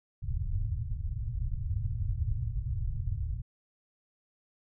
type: low-pass noise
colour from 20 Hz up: white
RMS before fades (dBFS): -32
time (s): 0.22-3.42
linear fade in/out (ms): 20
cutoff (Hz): 120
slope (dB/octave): 48
effects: none